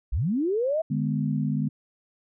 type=linear sweep; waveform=sine; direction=up; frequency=41.43 to 659.3 Hz; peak=-22 dBFS; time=0.12-0.82 s; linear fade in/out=10 ms
type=chord; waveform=sine; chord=G# diminished; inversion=second; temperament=just; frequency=149.51 / 207.7 / 249.2 Hz; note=D3 / G#3 / B3; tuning=+31 / 0 / +16 cents; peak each=-26 / -28 / -29 dBFS; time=0.9-1.69 s; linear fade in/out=10 ms
effects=none